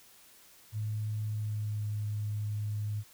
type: tone with pitch glide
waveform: sine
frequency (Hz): 107.2 to 105.18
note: A2 to G#2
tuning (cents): -45 to +22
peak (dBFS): -31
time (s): 0.72-3.04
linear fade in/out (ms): 50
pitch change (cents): -33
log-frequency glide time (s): 1.29-1.92
effects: white hiss -58 dBFS RMS until 3.13 s